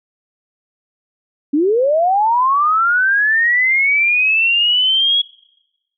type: linear sweep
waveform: sine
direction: up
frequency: 272.8 to 3346 Hz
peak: -11 dBFS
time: 1.53-5.22 s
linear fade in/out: 10 ms
effects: noise-tail reverb RT60 1.0 s tail -25 dB re dry